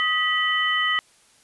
sine tone cluster, 1254 / 1953 / 3036 Hz, D#6 / B6 / F#7, +13 / -20 / +44 cents, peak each -25 / -22 / -25 dBFS, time 0-0.99 s, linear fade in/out 0 ms, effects white hiss -57 dBFS RMS until 1.43 s + resampled to 24000 Hz

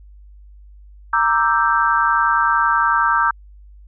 sine chord, E half-diminished seventh, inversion second, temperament equal with one note detuned, 932.3 / 1174.7 / 1325.4 / 1568 Hz, Bb5 / D6 / E6 / G6, 0 / 0 / +9 / 0 cents, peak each -19 dBFS, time 1.13-3.31 s, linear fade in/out 5 ms, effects added 50 Hz sine -40 dBFS peak until 3.87 s

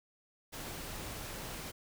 pink noise, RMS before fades -43 dBFS, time 0.52-1.72 s, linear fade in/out 20 ms, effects none

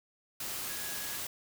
sine tone in noise, 1668 Hz, G#6, 7 cents sharp, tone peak -47 dBFS, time 0.69-1.17 s, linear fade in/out 5 ms, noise white, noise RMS -38 dBFS, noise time 0.4-1.27 s, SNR -12 dB, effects none

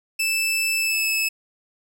sawtooth tone with pitch glide, 2637 to 2605 Hz, E7 to E7, 0 to -21 cents, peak -17 dBFS, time 0.19-1.29 s, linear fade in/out 10 ms, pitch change -21 cents, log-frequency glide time 0.76-1.09 s, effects none

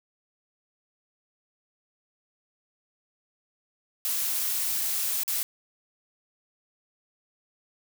blue noise with dropouts, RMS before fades -28 dBFS, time 4.05-5.43 s, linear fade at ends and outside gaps 0 ms, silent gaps 5.234-5.279 s, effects none

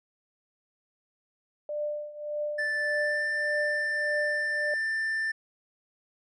sine tone with tremolo, 595 Hz, D5, 22 cents sharp, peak -27 dBFS, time 1.69-4.74 s, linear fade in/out 2 ms, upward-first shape triangle, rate 1.7 Hz, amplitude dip 85%
triangle tone with pitch glide, 1760 to 1780.5 Hz, A6 to A6, 0 to +20 cents, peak -25 dBFS, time 2.58-5.32 s, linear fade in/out 10 ms, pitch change +20 cents, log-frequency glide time 2.92-3.22 s
effects resampled to 22050 Hz

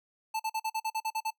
square tone bursts, 880 Hz, A5, in tune, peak -30 dBFS, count 10, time 0.34-1.306 s, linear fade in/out 10 ms, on 57 ms, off 44 ms, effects noise-tail reverb RT60 0.1 s tail -21 dB re dry

